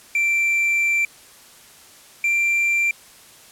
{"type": "tone pair in turn", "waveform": "triangle", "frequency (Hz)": [2349, 2362], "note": ["D7", "D7"], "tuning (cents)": [0, 9], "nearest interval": "unison", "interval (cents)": 9, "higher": "second", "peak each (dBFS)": -15, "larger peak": "neither", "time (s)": [[0.15, 1.05], [2.24, 2.91]], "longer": "first", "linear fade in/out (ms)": 2, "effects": ["white hiss -47 dBFS RMS until 3.51 s", "low-pass 12000 Hz 12 dB/octave"]}